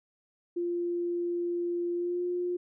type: tone with pitch glide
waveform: sine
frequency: 347.5 to 355 Hz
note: F4 to F4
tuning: -9 to +28 cents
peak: -28 dBFS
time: 0.56-2.57 s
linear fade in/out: 10 ms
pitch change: +37 cents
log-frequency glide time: 1.94-2.23 s
effects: none